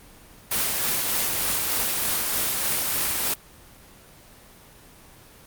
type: noise with tremolo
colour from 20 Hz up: white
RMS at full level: -23 dBFS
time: 0.51-3.34 s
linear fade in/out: 5 ms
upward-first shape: triangle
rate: 3.3 Hz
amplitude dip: 25%
effects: pink hiss -49 dBFS RMS until 5.46 s + Opus 24 kbps